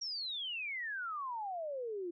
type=exponential sweep; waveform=sine; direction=down; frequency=5700 to 335.1 Hz; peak=-37 dBFS; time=0.01-2.11 s; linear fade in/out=10 ms; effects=none